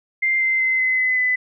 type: tone with pitch steps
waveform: sine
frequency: 2095 / 2077 / 2059 / 2041 / 2024 / 2006 Hz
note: C7 / C7 / C7 / C7 / B6 / B6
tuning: +2 / -13 / -28 / -44 / +42 / +26 cents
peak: -16 dBFS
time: 0.22-1.36 s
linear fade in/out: 10 ms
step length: 190 ms
effects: none